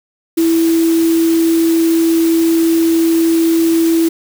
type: tone in noise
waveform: sine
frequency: 329.6 Hz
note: E4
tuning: in tune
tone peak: -9 dBFS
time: 0.37-4.09 s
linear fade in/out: 10 ms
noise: white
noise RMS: -26 dBFS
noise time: 0.37-4.09 s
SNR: +14 dB
effects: none